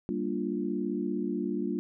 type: chord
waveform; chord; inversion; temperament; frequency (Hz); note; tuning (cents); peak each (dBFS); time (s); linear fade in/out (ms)
sine; G minor seventh; none; equal; 196 / 233.1 / 293.7 / 349.2; G3 / Bb3 / D4 / F4; 0 / 0 / 0 / 0; -34; 0.09-1.79; 0
effects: none